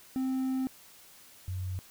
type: tone pair in turn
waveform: triangle / sine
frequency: 261.6 / 92.49 Hz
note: C4 / F#2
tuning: 0 / 0 cents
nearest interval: octave + tritone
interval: 1800 cents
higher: first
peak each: -26 / -32 dBFS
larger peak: first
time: 0.16-0.67 / 1.48-1.79 s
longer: first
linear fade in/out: 0 ms
effects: white hiss -55 dBFS RMS until 1.9 s